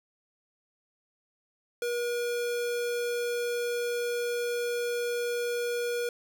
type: tone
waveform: square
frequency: 479.7 Hz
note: A#4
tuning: 50 cents sharp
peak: -29 dBFS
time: 1.82-6.09 s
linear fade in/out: 2 ms
effects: none